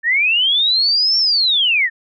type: linear two-way sweep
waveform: sine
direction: up then down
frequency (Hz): 1755 to 5480 to 1755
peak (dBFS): -12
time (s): 0.03-1.9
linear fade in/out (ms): 50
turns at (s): 1.18
effects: none